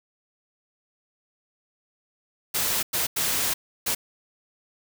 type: noise bursts at uneven times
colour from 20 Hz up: white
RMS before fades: -25 dBFS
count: 4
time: 2.54-2.83 / 2.93-3.07 / 3.16-3.54 / 3.86-3.95 s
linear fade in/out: 10 ms
effects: none